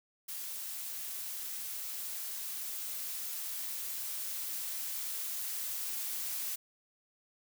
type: noise with level ramp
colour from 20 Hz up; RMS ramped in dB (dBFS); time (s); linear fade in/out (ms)
blue; -41 to -37; 0.28-6.56; 10
effects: none